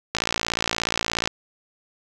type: click train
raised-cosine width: 0.2 ms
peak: -4 dBFS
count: 65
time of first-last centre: 0.15-1.275 s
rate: 56.9 Hz
effects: none